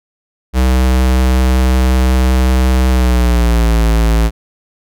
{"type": "tone with pitch glide", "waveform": "square", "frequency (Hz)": [63.9, 55.95], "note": ["C2", "A1"], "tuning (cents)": [-40, 30], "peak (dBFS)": -9, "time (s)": [0.53, 4.31], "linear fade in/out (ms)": 50, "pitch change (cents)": -230, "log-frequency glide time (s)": [2.9, 3.78], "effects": []}